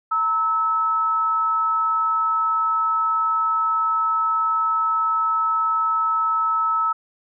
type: tone pair together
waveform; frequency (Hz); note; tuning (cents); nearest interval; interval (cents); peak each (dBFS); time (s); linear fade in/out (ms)
sine; 919.2 / 1300; A#5 / E6; -25 / -24; tritone; 601; -27 / -18; 0.11-6.93; 10
effects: none